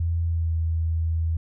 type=tone with pitch glide; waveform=sine; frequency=83.8 to 81.65 Hz; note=E2 to E2; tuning=+29 to -16 cents; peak=-21 dBFS; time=0-1.37 s; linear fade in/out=5 ms; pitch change=-45 cents; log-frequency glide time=0.26-0.53 s; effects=none